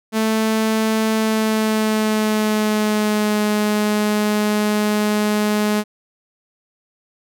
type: tone with pitch glide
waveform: sawtooth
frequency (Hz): 220 to 210.4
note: A3 to G#3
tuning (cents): 0 to +23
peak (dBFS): -12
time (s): 0.12-5.84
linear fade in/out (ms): 50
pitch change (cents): -77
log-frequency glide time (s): 1.14-3.42
effects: none